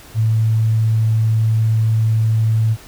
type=tone; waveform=sine; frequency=111 Hz; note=A2; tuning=16 cents sharp; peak=-12 dBFS; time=0.14-2.77 s; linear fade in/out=50 ms; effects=pink hiss -41 dBFS RMS until 2.87 s